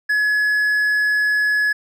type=tone with hard clipping; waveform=triangle; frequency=1695 Hz; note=G#6; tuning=35 cents sharp; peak=-16 dBFS; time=0.09-1.73 s; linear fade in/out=10 ms; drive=6 dB; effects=none